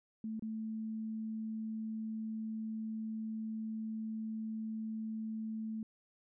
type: tone with dropouts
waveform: sine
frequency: 220 Hz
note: A3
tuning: in tune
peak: -37 dBFS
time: 0.24-5.83 s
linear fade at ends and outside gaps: 2 ms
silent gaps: 0.395-0.423 s
effects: none